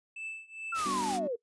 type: tone with tremolo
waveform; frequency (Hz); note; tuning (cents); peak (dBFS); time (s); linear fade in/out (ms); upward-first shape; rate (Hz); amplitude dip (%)
triangle; 2637; E7; 0; -34; 0.16-0.84; 5; triangle; 2.4; 95
type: linear sweep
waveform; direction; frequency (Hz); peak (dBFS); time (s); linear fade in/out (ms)
sine; down; 1395 to 441.8; -30; 0.72-1.36; 10
type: low-pass noise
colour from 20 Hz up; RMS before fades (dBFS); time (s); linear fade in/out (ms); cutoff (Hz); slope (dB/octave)
white; -40; 0.74-1.2; 50; 9400; 12
type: chord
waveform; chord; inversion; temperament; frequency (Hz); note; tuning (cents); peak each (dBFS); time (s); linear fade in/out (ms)
triangle; G major seventh; none; equal; 196 / 246.9 / 293.7 / 370; G3 / B3 / D4 / F#4; 0 / 0 / 0 / 0; -38; 0.85-1.28; 10
effects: noise-tail reverb RT60 0.1 s tail -21 dB re dry + resampled to 24000 Hz